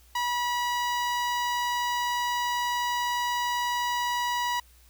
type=tone with notch filter; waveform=sawtooth; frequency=971 Hz; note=B5; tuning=30 cents flat; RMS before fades=-28 dBFS; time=0.15-4.6 s; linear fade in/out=5 ms; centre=9800 Hz; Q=1.1; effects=added 60 Hz sine -55 dBFS peak until 4.89 s + white hiss -60 dBFS RMS until 4.89 s